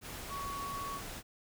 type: tone in noise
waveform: sine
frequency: 1120 Hz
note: C#6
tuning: 18 cents sharp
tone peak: -38 dBFS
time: 0.28-1.01 s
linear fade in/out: 50 ms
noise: pink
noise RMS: -44 dBFS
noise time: 0.01-1.23 s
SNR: +3 dB
effects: none